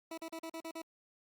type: tone bursts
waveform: 20% pulse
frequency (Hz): 326.5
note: E4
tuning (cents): -17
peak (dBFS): -36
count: 7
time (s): 0.11-0.819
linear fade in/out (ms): 5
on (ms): 67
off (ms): 40
effects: Opus 48 kbps